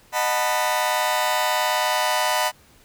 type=chord; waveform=sawtooth; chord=B dominant seventh; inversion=first; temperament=just; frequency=617.4 / 740.8 / 889 / 987.8 Hz; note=D#5 / F#5 / A5 / B5; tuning=-14 / +2 / +18 / 0 cents; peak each=-22 / -22 / -23 / -20 dBFS; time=0.12-2.52 s; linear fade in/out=50 ms; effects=pink hiss -54 dBFS RMS until 2.84 s